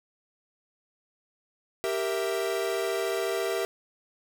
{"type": "chord", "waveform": "45% pulse", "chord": "E diminished", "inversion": "first", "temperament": "equal", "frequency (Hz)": [392, 466.2, 659.3], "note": ["G4", "Bb4", "E5"], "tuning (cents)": [0, 0, 0], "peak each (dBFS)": [-30, -32, -32], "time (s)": [1.84, 3.65], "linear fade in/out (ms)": 0, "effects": []}